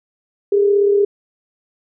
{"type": "tone pair together", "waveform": "sine", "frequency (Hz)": [403.3, 440], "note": ["G4", "A4"], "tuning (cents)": [49, 0], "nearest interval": "major second", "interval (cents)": 151, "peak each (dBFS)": [-11, -22], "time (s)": [0.52, 1.05], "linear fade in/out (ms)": 5, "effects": []}